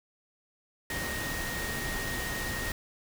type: tone in noise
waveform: sine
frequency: 1864.7 Hz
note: A#6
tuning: in tune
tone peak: -36 dBFS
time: 0.9-2.72 s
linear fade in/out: 2 ms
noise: pink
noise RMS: -35 dBFS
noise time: 0.9-2.72 s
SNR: -4 dB
effects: none